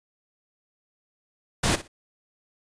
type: noise with echo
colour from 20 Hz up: pink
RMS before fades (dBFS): -22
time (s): 1.63-1.76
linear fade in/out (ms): 10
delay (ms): 60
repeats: 2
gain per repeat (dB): -15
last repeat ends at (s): 1.88
effects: resampled to 22050 Hz